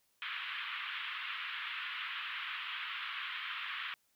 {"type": "band-pass noise", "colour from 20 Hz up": "white", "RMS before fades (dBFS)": -41, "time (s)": [0.22, 3.94], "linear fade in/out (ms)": 0, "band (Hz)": [1100, 3300], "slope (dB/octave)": 48, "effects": ["white hiss -75 dBFS RMS until 4.15 s"]}